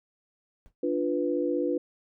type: noise with exponential decay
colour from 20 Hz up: brown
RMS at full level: -48 dBFS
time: 0.66-0.75 s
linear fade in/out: 0 ms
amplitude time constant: 18 ms
type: chord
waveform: sine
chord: B diminished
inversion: first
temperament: equal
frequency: 293.7 / 349.2 / 493.9 Hz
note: D4 / F4 / B4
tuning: 0 / 0 / 0 cents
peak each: -29 dBFS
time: 0.83-1.78 s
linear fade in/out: 5 ms
effects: none